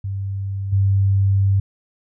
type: tone with level steps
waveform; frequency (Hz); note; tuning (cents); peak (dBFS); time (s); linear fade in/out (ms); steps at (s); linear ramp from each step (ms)
sine; 98; G2; 0; -22 / -13; 0.04-1.6; 5; 0.72; 10
effects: none